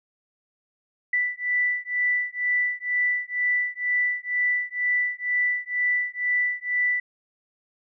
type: beating tone pair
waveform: sine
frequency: 1975.5 / 1977.6 Hz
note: B6 / B6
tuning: 0 / +2 cents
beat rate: 2.1 Hz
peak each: -25 dBFS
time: 1.13-7 s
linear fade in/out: 5 ms
effects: none